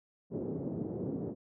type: band-pass noise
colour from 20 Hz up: white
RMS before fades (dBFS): -37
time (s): 0.3-1.35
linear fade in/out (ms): 50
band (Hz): 110 to 410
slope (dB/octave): 24
effects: none